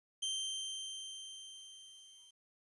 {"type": "tone with level ramp", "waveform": "sawtooth", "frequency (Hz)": 3136, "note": "G7", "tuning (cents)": 0, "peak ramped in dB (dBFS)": [-31, -55], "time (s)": [0.22, 2.31], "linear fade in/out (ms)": 10, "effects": ["resampled to 24000 Hz", "12-bit"]}